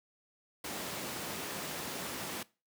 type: high-pass noise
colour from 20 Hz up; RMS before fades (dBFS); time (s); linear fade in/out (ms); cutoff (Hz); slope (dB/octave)
pink; -40; 0.64-2.43; 5; 180; 12
effects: noise-tail reverb RT60 0.3 s tail -21 dB re dry